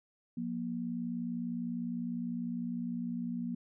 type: tone pair together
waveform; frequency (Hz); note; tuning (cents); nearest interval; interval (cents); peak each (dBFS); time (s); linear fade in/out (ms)
sine; 178.47 / 238.4; F3 / A#3; +38 / +39; perfect fourth; 501; -39 / -35; 0.37-3.55; 5
effects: none